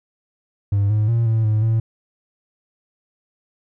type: tone with pitch steps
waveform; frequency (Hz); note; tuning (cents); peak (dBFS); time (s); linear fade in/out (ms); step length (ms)
triangle; 100.6 / 106.7 / 116.1 / 111.9 / 107.7 / 112.5; G2 / G#2 / A#2 / A2 / A2 / A2; +45 / +47 / -7 / +30 / -37 / +39; -12; 0.72-1.8; 5; 180
effects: tanh soft clip ceiling -9 dBFS